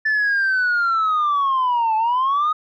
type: linear two-way sweep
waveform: sine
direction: down then up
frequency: 1760 to 864 to 1259 Hz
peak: -14 dBFS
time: 0.05-2.53 s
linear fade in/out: 10 ms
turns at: 1.96 s
effects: tanh soft clip ceiling -14 dBFS